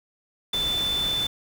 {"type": "tone in noise", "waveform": "sine", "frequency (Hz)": 3520, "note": "A7", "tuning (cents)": 0, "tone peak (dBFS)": -23, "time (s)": [0.53, 1.27], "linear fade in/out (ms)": 5, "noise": "pink", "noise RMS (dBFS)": -34, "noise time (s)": [0.53, 1.27], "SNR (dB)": 8, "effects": []}